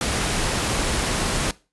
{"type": "noise", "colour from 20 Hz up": "pink", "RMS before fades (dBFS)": -23, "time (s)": [0.01, 1.51], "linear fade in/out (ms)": 2, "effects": ["noise-tail reverb RT60 0.3 s tail -20 dB re dry", "resampled to 24000 Hz"]}